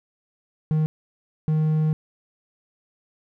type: tone bursts at uneven times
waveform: triangle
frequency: 155.56 Hz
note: D#3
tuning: in tune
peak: -16 dBFS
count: 2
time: 0.71-0.86 / 1.48-1.93 s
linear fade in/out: 0 ms
effects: none

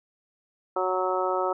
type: harmonic tone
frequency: 185 Hz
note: F#3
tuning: in tune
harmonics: 2 / 3 / 4 / 5 / 6 / 7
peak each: -29 / -29 / -31 / -31 / -36 / -30 dBFS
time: 0.76-1.53 s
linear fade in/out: 5 ms
effects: none

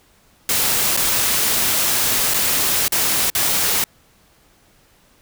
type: noise with dropouts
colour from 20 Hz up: white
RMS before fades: -18 dBFS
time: 0.49-3.84 s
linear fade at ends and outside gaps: 2 ms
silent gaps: 0.966-0.973 / 2.338-2.342 / 2.881-2.921 / 3.301-3.35 s
effects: pink hiss -55 dBFS RMS until 5.21 s

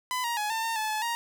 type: tone with pitch steps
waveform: sawtooth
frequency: 1006 / 942 / 841 / 897 / 910 / 866 / 860 / 937 Hz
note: B5 / A#5 / G#5 / A5 / A#5 / A5 / A5 / A#5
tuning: +32 / +18 / +22 / +33 / -42 / -28 / -40 / +9 cents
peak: -24 dBFS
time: 0.11-1.15 s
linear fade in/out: 0 ms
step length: 130 ms
effects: none

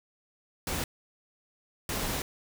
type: noise bursts at uneven times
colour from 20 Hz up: pink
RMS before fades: -32 dBFS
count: 2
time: 0.67-0.84 / 1.89-2.22 s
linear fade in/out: 2 ms
effects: none

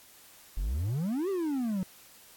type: exponential two-way sweep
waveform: triangle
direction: up then down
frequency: 39.73 to 403.8 to 179.9 Hz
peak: -26 dBFS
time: 0.57-1.83 s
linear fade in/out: 0 ms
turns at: 1.29 s
effects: white hiss -55 dBFS RMS until 2.36 s + AAC 64 kbps

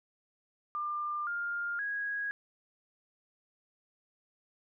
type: tone with pitch steps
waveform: sine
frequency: 1196 / 1406 / 1652.8 Hz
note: D6 / F6 / G#6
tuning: +31 / +11 / -9 cents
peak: -32 dBFS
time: 0.75-2.31 s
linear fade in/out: 0 ms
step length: 520 ms
effects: none

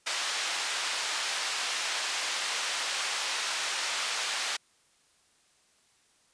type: band-pass noise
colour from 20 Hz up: white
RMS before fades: -32 dBFS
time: 0.06-4.57 s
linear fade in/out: 10 ms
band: 770 to 5000 Hz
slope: 12 dB/octave
effects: white hiss -66 dBFS RMS until 6.33 s + resampled to 22050 Hz

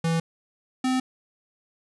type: tone pair in turn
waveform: square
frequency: 164.81 / 257.6 Hz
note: E3 / C4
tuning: 0 / -27 cents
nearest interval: minor sixth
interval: 773 cents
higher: second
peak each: -22 dBFS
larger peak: neither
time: 0.04-0.2 / 0.84-1 s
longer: neither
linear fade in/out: 5 ms
effects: resampled to 24000 Hz + 9-bit

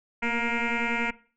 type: tone with frequency modulation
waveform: sine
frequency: 1174.7 Hz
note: D6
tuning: in tune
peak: -23 dBFS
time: 0.22-1.11 s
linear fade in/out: 10 ms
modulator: 236 Hz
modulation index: 5.6
effects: noise-tail reverb RT60 0.4 s tail -19 dB re dry + tanh soft clip ceiling -20 dBFS

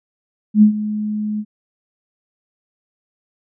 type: tone with ADSR envelope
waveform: sine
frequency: 211.7 Hz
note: G#3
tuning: 33 cents sharp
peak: -4 dBFS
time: 0.54-1.45 s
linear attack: 81 ms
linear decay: 100 ms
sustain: -15 dB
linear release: 57 ms
effects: none

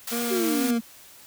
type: high-pass noise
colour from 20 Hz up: white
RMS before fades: -32 dBFS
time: 0.07-0.71 s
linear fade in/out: 5 ms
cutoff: 610 Hz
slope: 24 dB/octave
type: tone with vibrato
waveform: 25% pulse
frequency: 233.1 Hz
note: A#3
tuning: in tune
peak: -23 dBFS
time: 0.11-0.79 s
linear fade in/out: 20 ms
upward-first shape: triangle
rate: 2.3 Hz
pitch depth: 44 cents each way
type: exponential sweep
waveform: sine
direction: down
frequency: 392 to 220 Hz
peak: -23 dBFS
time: 0.3-0.81 s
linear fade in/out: 20 ms
effects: white hiss -49 dBFS RMS until 1.26 s

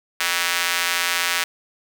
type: tone with high-pass filter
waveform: square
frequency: 87.31 Hz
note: F2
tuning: in tune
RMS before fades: -22 dBFS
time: 0.2-1.44 s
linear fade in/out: 5 ms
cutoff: 1800 Hz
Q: 1.1
effects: none

